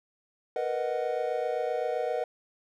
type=chord; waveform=triangle; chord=B major seventh; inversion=third; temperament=equal with one note detuned; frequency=466.2 / 493.9 / 620.1 / 740 Hz; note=A#4 / B4 / D#5 / F#5; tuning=0 / 0 / -6 / 0 cents; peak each=-32 / -30 / -31 / -32 dBFS; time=0.56-2.24 s; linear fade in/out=2 ms; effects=none